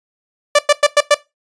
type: tone bursts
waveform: sawtooth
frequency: 585 Hz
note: D5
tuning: 7 cents flat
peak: -3 dBFS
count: 5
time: 0.55-1.145 s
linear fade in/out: 5 ms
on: 39 ms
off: 100 ms
effects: noise-tail reverb RT60 0.2 s tail -18 dB re dry + resampled to 22050 Hz